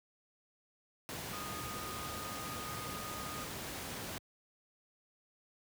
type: tone in noise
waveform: sine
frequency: 1235 Hz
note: D#6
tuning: 13 cents flat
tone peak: -45 dBFS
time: 1.33-3.44 s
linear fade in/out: 0 ms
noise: pink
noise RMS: -42 dBFS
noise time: 1.09-4.18 s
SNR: -6 dB
effects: high-pass 80 Hz 12 dB/octave